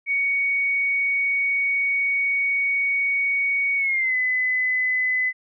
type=tone with pitch glide; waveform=sine; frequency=2236 to 2015 Hz; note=C#7 to B6; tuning=+14 to +34 cents; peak=-19 dBFS; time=0.06-5.33 s; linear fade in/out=50 ms; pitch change=-180 cents; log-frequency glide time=3.77-4.15 s; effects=none